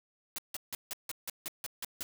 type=noise bursts; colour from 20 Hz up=white; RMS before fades=-38 dBFS; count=10; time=0.36-2.03 s; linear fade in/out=0 ms; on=23 ms; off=160 ms; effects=none